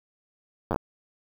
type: slowing click train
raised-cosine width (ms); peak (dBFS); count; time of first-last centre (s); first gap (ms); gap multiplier
1; -12; 5; 0.71-0.76; 9; 1.23
effects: 7-bit